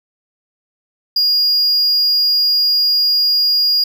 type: tone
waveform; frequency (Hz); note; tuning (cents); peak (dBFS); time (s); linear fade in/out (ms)
triangle; 4850; D#8; -45; -10; 1.16-3.84; 5
effects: none